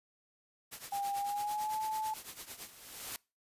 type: noise with tremolo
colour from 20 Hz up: white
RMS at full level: -43 dBFS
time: 0.71-2.71 s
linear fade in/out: 20 ms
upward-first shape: triangle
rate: 9 Hz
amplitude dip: 85%
type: tone with pitch glide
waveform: sine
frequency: 801 to 868.5 Hz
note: G5 to A5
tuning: +37 to -23 cents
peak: -33 dBFS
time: 0.92-2.14 s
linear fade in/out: 5 ms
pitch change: +140 cents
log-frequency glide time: 1.18-1.79 s
type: noise with exponential growth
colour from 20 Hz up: white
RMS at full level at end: -39 dBFS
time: 2.1-3.16 s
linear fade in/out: 0 ms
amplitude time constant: 230 ms
effects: noise-tail reverb RT60 0.3 s tail -25 dB re dry + resampled to 32000 Hz